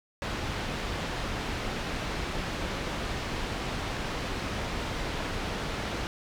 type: low-pass noise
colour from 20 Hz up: pink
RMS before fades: -33 dBFS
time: 0.22-6.07 s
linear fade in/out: 0 ms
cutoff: 4100 Hz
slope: 12 dB/octave
effects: none